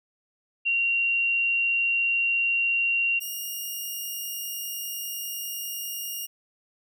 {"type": "tone pair in turn", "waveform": ["sine", "5% pulse"], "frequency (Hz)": [2757, 2835], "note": ["F7", "F7"], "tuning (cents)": [-23, 25], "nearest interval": "unison", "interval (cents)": 48, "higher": "second", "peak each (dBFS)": [-21, -22], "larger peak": "first", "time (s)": [[0.65, 3.2], [3.2, 6.27]], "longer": "second", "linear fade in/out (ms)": 20, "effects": []}